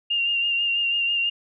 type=tone with vibrato; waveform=sine; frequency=2794 Hz; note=F7; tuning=in tune; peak=-20 dBFS; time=0.1-1.3 s; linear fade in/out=10 ms; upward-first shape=sine; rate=6.1 Hz; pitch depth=26 cents each way; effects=none